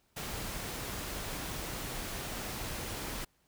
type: noise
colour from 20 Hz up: pink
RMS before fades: -39 dBFS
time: 0.16-3.25 s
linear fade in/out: 10 ms
effects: pink hiss -72 dBFS RMS until 3.47 s